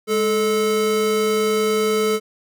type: tone pair together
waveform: square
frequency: 207.7 / 435 Hz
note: G#3 / A4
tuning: 0 / -20 cents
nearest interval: octave + minor second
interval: 1280 cents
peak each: -26 / -18 dBFS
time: 0.07-2.2 s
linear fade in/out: 50 ms
effects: none